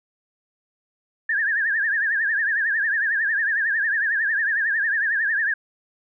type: tone with vibrato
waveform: sine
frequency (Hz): 1713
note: A6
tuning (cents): -47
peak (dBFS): -19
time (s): 1.29-5.54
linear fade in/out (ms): 5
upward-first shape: triangle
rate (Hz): 11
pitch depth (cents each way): 160
effects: none